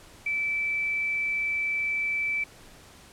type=tone; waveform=sine; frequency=2319 Hz; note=D7; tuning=22 cents flat; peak=-25 dBFS; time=0.26-2.44 s; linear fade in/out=5 ms; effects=pink hiss -51 dBFS RMS until 3.12 s + low-pass 11000 Hz 12 dB/octave